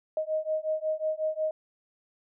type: beating tone pair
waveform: sine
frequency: 622.3 / 627.8 Hz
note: D#5 / D#5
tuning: 0 / +15 cents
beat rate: 5.5 Hz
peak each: -30 dBFS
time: 0.17-1.51 s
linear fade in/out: 2 ms
effects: none